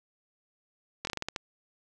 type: slowing click train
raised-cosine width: 0.2 ms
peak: -15 dBFS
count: 8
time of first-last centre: 1.05-1.362 s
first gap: 22 ms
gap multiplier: 1.23
effects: none